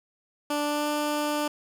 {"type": "tone with pitch glide", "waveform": "15% pulse", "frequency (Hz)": [293.7, 296.8], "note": ["D4", "D4"], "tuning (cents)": [0, 18], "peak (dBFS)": -19, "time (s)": [0.5, 1.48], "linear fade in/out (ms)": 5, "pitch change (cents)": 18, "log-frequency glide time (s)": [0.63, 0.88], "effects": []}